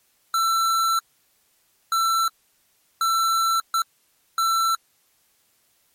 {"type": "tone bursts at uneven times", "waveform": "square", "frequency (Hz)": 1339, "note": "E6", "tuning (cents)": 27, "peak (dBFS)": -19, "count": 5, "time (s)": [[0.34, 0.99], [1.92, 2.28], [3.01, 3.6], [3.74, 3.82], [4.38, 4.75]], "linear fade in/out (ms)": 2, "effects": ["white hiss -64 dBFS RMS until 5.94 s", "MP3 64 kbps"]}